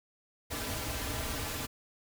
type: noise with comb filter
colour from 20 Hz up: pink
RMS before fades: -36 dBFS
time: 0.5-1.67 s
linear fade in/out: 20 ms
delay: 5.5 ms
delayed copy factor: -0.85
effects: none